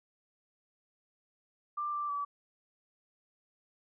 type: tone with pitch steps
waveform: sine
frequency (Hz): 1185 / 1177 / 1149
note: D6 / D6 / D6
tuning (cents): +15 / +3 / -38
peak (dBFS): -32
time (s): 1.77-2.25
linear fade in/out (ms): 10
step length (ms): 160
effects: none